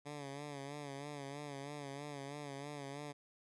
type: tone with vibrato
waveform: 10% pulse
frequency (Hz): 142.7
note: D3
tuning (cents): -49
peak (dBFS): -36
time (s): 0.05-3.13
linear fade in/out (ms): 20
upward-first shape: sine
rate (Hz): 3.1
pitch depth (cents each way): 63
effects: resampled to 24000 Hz